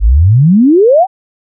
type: exponential sweep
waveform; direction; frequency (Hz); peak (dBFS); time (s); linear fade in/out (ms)
sine; up; 46.9 to 800; -3; 0-1.07; 50
effects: none